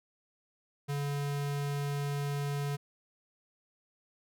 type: tone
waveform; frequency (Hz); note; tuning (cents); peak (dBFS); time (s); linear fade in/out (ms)
square; 142.8; D3; -48; -32; 0.88-2.77; 20
effects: none